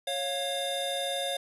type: tone cluster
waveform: square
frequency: 551 / 704 / 3613 Hz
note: C#5 / F5 / A7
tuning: -11 / +14 / +45 cents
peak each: -34 / -36 / -34 dBFS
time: 0.07-1.37 s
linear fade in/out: 5 ms
effects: resampled to 32000 Hz